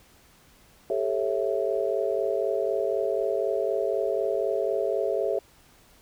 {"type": "chord", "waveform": "sine", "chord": "A dominant seventh", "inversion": "third", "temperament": "just", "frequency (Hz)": [396, 440, 550, 660], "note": ["G4", "A4", "C#5", "E5"], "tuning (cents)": [18, 0, -14, 2], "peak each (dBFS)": -29, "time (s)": [0.9, 5.39], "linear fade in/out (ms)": 2, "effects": ["pink hiss -57 dBFS RMS until 6.01 s"]}